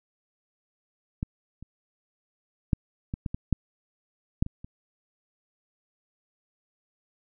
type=clicks; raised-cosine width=5 ms; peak=-16 / -30 / -9 / -18 / -17 / -18 / -9 / -9 / -23 / -28 dBFS; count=10; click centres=1.229 / 1.626 / 2.732 / 3.139 / 3.262 / 3.345 / 3.527 / 4.425 / 4.464 / 4.645 s; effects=none